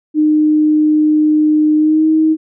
sine tone with pitch glide, 305.5 to 315 Hz, D#4 to D#4, -32 to +21 cents, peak -8 dBFS, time 0.14-2.37 s, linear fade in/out 50 ms, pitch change +53 cents, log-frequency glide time 1.76-2.07 s, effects none

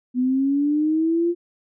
sine linear sweep, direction up, 246.9 to 349.2 Hz, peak -17 dBFS, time 0.14-1.35 s, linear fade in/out 50 ms, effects none

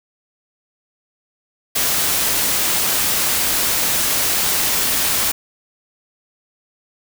white noise, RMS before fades -18 dBFS, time 1.75-5.32 s, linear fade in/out 10 ms, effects none

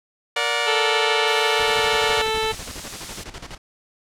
10% pulse chord, Bb augmented, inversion none, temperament just, 466.2 / 582.7 / 728.4 Hz, Bb4 / D5 / F#5, 0 / -14 / -27 cents, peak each -17 / -16 / -17 dBFS, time 0.36-2.22 s, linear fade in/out 5 ms
harmonic tone, 440 Hz, A4, in tune, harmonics 1 / 2 / 3 / 4 / 5 / 6 / 7 / 8 / 9, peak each -24 / -26 / -31 / -33 / -33 / -32 / -31 / -36 / -30 dBFS, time 0.66-2.53 s, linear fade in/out 20 ms
blue noise, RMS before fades -29 dBFS, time 1.27-3.24 s, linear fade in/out 10 ms
pink noise with tremolo, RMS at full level -34 dBFS, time 1.59-3.58 s, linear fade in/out 5 ms, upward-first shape square, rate 12 Hz, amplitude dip 70%
effects low-pass 7000 Hz 12 dB/octave

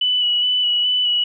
sine tone with vibrato, 2960 Hz, F#7, in tune, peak -15 dBFS, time 0.01-1.24 s, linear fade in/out 5 ms, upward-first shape square, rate 2.4 Hz, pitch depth 16 cents each way, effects none

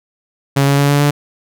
sawtooth tone with pitch steps, 138.9 / 140.43 / 141.98 / 143.55 / 145.13 Hz, C#3 / C#3 / C#3 / D3 / D3, +4 / +23 / +42 / -39 / -20 cents, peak -6 dBFS, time 0.56-1.11 s, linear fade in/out 10 ms, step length 110 ms, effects none

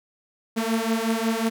sawtooth beating tone pair, 222.8 / 228.3 Hz, A3 / A#3, +22 / -36 cents, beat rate 5.5 Hz, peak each -21 dBFS, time 0.56-1.5 s, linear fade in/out 20 ms, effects none

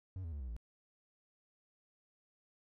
triangle tone with pitch steps, 93.6 / 82.43 / 72.59 / 63.93 / 56.3 Hz, F#2 / E2 / D2 / C2 / A1, +20 / 0 / -20 / -40 / +40 cents, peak -38 dBFS, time 0.16-0.565 s, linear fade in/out 0 ms, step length 81 ms, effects none

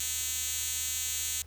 5% pulse tone with high-pass filter, 255.2 Hz, C4, 43 cents flat, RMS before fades -33 dBFS, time 0-1.42 s, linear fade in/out 2 ms, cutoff 5600 Hz, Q 1.6, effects added 78 Hz sine -48 dBFS peak until 1.46 s + pink hiss -58 dBFS RMS until 1.46 s

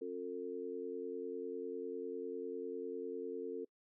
harmonic tone, 90 Hz, F#2, 47 cents flat, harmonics 3 / 4 / 5, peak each -47 / -45 / -41 dBFS, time 0.01-3.65 s, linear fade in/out 10 ms, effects noise-tail reverb RT60 0.1 s tail -25 dB re dry

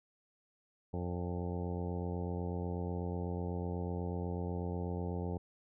harmonic tone with a mistuned harmonic, 88.1 Hz, F2, 16 cents sharp, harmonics 1 / 2 / 3 / 4 / 5 / 6 / 7 / 8 / 9 / 10, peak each -38 / -40 / -46 / -46 / -44 / -49 / -54 / -54 / -50 / -54 dBFS, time 0.93-5.38 s, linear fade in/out 10 ms, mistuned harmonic 7, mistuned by -48 cents, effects none

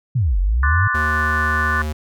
sine exponential two-way sweep, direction down then up, 140.2 to 43.65 to 106.1 Hz, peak -14 dBFS, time 0.15-0.88 s, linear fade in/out 10 ms, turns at 0.39 s
sine chord, D dominant seventh, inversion third, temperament equal, 1046.5 / 1174.7 / 1480 / 1760 Hz, C6 / D6 / F#6 / A6, 0 / 0 / 0 / 0 cents, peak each -26 / -23 / -21 / -22 dBFS, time 0.63-1.82 s, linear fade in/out 2 ms
square tone, 76.3 Hz, D#2, 33 cents flat, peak -22 dBFS, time 0.94-1.93 s, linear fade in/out 10 ms
effects none

